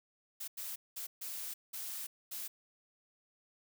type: noise bursts at uneven times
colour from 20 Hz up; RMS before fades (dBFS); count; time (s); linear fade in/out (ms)
blue; -42; 6; 0.4-0.48 / 0.57-0.76 / 0.96-1.07 / 1.21-1.54 / 1.73-2.07 / 2.31-2.48; 10
effects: none